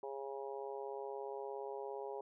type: harmonic tone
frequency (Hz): 137.1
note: C#3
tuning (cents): -19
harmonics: 3 / 4 / 5 / 6 / 7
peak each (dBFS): -44 / -48 / -52 / -49 / -52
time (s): 0.03-2.21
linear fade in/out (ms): 2
effects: none